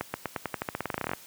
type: accelerating click train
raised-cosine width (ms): 0.5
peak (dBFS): -14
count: 20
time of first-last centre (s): 0.01-1.134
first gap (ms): 130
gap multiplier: 0.9
effects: white hiss -50 dBFS RMS until 1.26 s + high-pass 80 Hz 12 dB/octave